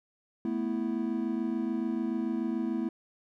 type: chord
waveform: triangle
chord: A suspended second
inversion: none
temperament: equal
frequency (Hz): 220 / 246.9 / 329.6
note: A3 / B3 / E4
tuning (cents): 0 / 0 / 0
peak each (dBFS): -31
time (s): 0.45-2.89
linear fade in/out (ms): 2
effects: none